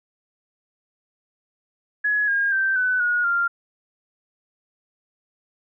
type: tone with pitch steps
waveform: sine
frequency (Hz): 1685 / 1622 / 1561.3 / 1502.9 / 1446.7 / 1392.6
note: G#6 / G#6 / G6 / F#6 / F#6 / F6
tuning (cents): +25 / -41 / -7 / +27 / -39 / -5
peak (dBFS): -18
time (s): 2.04-3.48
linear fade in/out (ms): 10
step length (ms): 240
effects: none